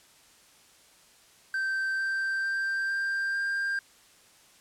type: tone with pitch steps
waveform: triangle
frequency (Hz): 1558 / 1567 / 1576.1 / 1585.2 / 1594.4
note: G6 / G6 / G6 / G6 / G6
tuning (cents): -11 / -1 / +9 / +19 / +29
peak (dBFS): -25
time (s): 1.54-3.79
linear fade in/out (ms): 2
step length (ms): 450
effects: white hiss -58 dBFS RMS until 4.6 s + low-pass 10000 Hz 12 dB/octave